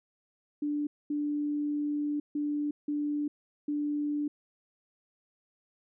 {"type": "tone bursts at uneven times", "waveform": "sine", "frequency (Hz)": 294, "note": "D4", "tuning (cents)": 2, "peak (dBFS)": -28, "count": 5, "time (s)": [[0.62, 0.87], [1.1, 2.2], [2.35, 2.71], [2.88, 3.28], [3.68, 4.28]], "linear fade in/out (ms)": 5, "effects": []}